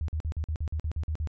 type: tone bursts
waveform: sine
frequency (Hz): 77.78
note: D#2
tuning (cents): 0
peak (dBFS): -27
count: 11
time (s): 0.01-1.273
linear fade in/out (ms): 0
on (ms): 73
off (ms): 46
effects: resampled to 16000 Hz